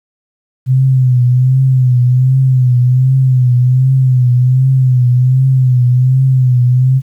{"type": "tone with vibrato", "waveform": "sine", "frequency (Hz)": 127.9, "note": "C3", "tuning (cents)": -39, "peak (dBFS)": -6, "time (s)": [0.66, 7.02], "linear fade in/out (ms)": 50, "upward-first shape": "triangle", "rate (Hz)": 1.3, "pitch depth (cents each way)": 73, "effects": ["8-bit"]}